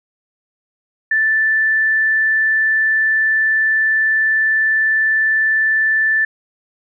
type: tone with vibrato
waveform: sine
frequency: 1760 Hz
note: A6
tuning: in tune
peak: -12 dBFS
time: 1.11-6.25 s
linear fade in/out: 5 ms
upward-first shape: sine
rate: 20 Hz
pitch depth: 11 cents each way
effects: none